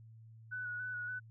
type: tone with vibrato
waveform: sine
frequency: 1478 Hz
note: F#6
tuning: 2 cents flat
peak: -38 dBFS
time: 0.51-1.2 s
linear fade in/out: 20 ms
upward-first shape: square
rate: 3.5 Hz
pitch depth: 21 cents each way
effects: added 112 Hz sine -53 dBFS peak until 1.3 s